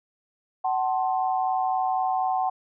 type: tone cluster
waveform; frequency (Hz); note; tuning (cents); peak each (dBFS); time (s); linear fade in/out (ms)
sine; 752 / 876 / 1053; F#5 / A5 / C6; +28 / -8 / +11; -23 / -30 / -31; 0.64-2.5; 10
effects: none